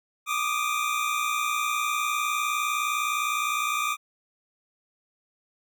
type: tone pair together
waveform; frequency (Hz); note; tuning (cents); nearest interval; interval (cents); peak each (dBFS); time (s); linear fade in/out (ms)
25% pulse; 1174.7 / 1234.5; D6 / D#6; 0 / -14; minor second; 86; -24; 0.26-3.97; 50
effects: none